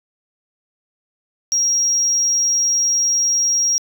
sine tone, 5630 Hz, F8, 13 cents sharp, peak -13 dBFS, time 1.52-3.78 s, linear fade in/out 0 ms, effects tanh soft clip ceiling -10 dBFS + 9-bit

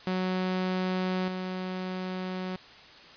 sawtooth tone with level steps, 185 Hz, F#3, in tune, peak -23 / -28 dBFS, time 0.07-2.56 s, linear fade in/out 2 ms, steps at 1.28 s, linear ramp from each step 2 ms, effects white hiss -50 dBFS RMS until 3.16 s + resampled to 11025 Hz

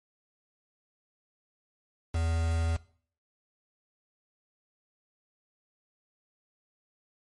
triangle tone with quantisation, 82.41 Hz, E2, in tune, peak -24 dBFS, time 2.14-2.77 s, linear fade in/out 10 ms, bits 6, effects noise-tail reverb RT60 0.5 s tail -20 dB re dry + MP3 48 kbps

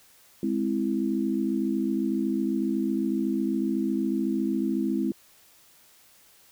sine chord, Ab augmented, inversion none, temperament equal, 207.7 / 261.6 / 329.6 Hz, Ab3 / C4 / E4, 0 / 0 / 0 cents, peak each -28 dBFS, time 0.43-5.12 s, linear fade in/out 2 ms, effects white hiss -57 dBFS RMS until 6.51 s

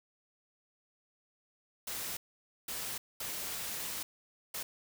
white noise bursts at uneven times, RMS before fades -39 dBFS, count 4, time 1.87-2.17 / 2.68-2.98 / 3.2-4.03 / 4.54-4.63 s, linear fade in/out 5 ms, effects none

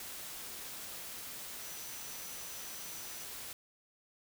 sine tone in noise, 5970 Hz, F#8, 15 cents sharp, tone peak -51 dBFS, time 1.62-3.24 s, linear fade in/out 2 ms, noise white, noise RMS -45 dBFS, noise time 0-3.53 s, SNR -9 dB, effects none

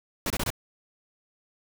pink noise bursts, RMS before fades -28 dBFS, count 4, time 0.26-0.503 s, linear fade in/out 2 ms, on 42 ms, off 25 ms, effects none

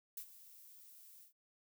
violet noise with ADSR envelope, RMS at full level -43 dBFS, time 0.17-1.33 s, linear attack 4 ms, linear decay 73 ms, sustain -16 dB, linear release 110 ms, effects none

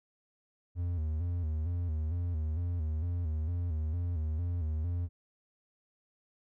triangle tone with vibrato, 82.41 Hz, E2, in tune, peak -28 dBFS, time 0.75-5.09 s, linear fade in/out 50 ms, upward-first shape square, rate 2.2 Hz, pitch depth 100 cents each way, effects none

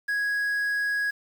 triangle tone with quantisation, 1661.2 Hz, G#6, in tune, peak -22 dBFS, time 0.08-1.11 s, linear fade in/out 10 ms, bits 8, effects none

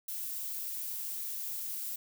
violet noise, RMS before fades -38 dBFS, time 0.08-1.96 s, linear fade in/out 5 ms, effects none

